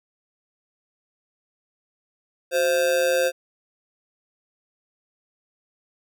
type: tone with amplitude modulation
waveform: square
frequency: 523.3 Hz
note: C5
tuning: in tune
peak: -16 dBFS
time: 2.51-3.32 s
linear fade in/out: 50 ms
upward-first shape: sine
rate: 155 Hz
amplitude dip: 70%
effects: none